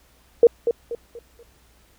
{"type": "tone with echo", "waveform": "sine", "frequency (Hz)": 469.9, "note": "A#4", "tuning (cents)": 14, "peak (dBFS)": -7, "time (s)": [0.43, 0.47], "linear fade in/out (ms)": 2, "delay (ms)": 240, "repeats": 4, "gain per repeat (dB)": -9, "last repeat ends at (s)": 1.43, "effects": ["added 60 Hz sine -58 dBFS peak until 1.98 s", "pink hiss -58 dBFS RMS until 1.98 s"]}